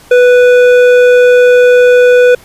sine tone with hard clipping, 493.9 Hz, B4, in tune, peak -4 dBFS, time 0.11-2.35 s, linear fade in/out 5 ms, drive 10 dB, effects pink hiss -39 dBFS RMS until 2.44 s + resampled to 32000 Hz

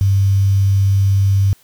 sine tone with quantisation, 98 Hz, G2, in tune, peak -10 dBFS, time 0.01-1.53 s, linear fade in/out 0 ms, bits 6, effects white hiss -52 dBFS RMS until 1.63 s

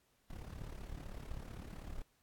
brown noise with amplitude modulation, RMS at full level -43 dBFS, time 0.3-2.02 s, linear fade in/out 2 ms, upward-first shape sine, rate 35.7 Hz, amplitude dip 75%, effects pink hiss -75 dBFS RMS until 2.22 s + AAC 64 kbps

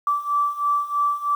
sine beating tone pair, 1160 / 1163.1 Hz, D6 / D6, -22 / -17 cents, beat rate 3.1 Hz, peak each -24 / -21 dBFS, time 0.07-1.35 s, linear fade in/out 2 ms, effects 8-bit

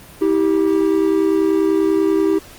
triangle tone pair together, 321.7 / 392 Hz, E4 / G4, -42 / 0 cents, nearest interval minor third, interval 342 cents, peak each -14 dBFS, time 0.21-2.39 s, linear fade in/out 10 ms, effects pink hiss -41 dBFS RMS until 2.58 s + Opus 24 kbps

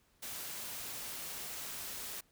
white noise, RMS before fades -43 dBFS, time 0.22-2.21 s, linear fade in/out 10 ms, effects pink hiss -71 dBFS RMS until 2.31 s

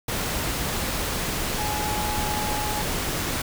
sine tone in noise, 843 Hz, G#5, 26 cents sharp, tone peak -29 dBFS, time 1.58-2.82 s, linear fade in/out 5 ms, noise pink, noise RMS -27 dBFS, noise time 0.08-3.42 s, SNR -5 dB, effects none

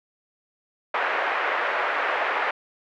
white band-pass noise, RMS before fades -25 dBFS, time 0.94-2.51 s, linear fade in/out 5 ms, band 460 to 2000 Hz, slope 24 dB/octave, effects none

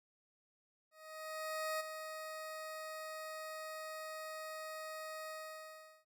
20% pulse tone with ADSR envelope, 628 Hz, D#5, 16 cents sharp, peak -31 dBFS, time 0.91-6.05 s, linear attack 890 ms, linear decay 16 ms, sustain -8 dB, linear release 750 ms, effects none

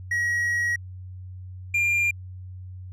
triangle tone pair in turn, 1905 / 2395 Hz, A#6 / D7, +37 / +33 cents, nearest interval major third, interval 396 cents, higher second, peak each -20 / -18 dBFS, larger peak second, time 0.11-0.76 / 1.74-2.11 s, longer first, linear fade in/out 5 ms, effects added 92 Hz sine -36 dBFS peak until 2.92 s + resampled to 32000 Hz

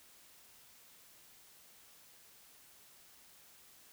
silence, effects white hiss -61 dBFS RMS until 3.92 s

